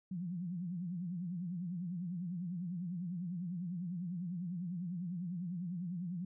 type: tone with vibrato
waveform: sine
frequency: 176.5 Hz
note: F3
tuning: 19 cents sharp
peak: -37 dBFS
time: 0.11-6.25 s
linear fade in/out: 5 ms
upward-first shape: sine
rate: 10 Hz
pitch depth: 130 cents each way
effects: none